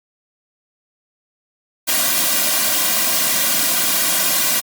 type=noise with comb filter; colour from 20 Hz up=white; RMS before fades=-17 dBFS; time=1.87-4.61 s; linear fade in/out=20 ms; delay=2.3 ms; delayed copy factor=-0.9; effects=high-pass 200 Hz 12 dB/octave + Opus 48 kbps